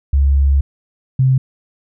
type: tone pair in turn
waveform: sine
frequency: 69.3 / 131.14 Hz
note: C#2 / C3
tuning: 0 / +4 cents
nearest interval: major seventh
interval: 1104 cents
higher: second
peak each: -9 dBFS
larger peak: neither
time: 0.13-0.61 / 1.19-1.38 s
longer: first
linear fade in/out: 5 ms
effects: none